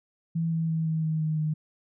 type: tone with pitch steps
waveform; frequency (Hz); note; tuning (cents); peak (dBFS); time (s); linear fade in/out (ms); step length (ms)
sine; 164.81 / 163.01 / 161.23 / 159.47 / 157.73 / 156.01 / 154.31; E3 / E3 / E3 / D#3 / D#3 / D#3 / D#3; 0 / -19 / -38 / +43 / +24 / +5 / -14; -24; 0.35-1.54; 10; 170
effects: none